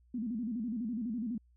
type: tone with vibrato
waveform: sine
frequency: 230 Hz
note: A#3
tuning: 23 cents flat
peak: -33 dBFS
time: 0.14-1.38 s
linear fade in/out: 5 ms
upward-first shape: square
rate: 12 Hz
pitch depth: 130 cents each way
effects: added 60 Hz sine -62 dBFS peak until 1.56 s